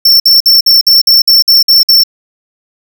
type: tone bursts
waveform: square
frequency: 5410 Hz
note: E8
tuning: 44 cents sharp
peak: -3 dBFS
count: 10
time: 0.05-2.036 s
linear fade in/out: 5 ms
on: 150 ms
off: 54 ms
effects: none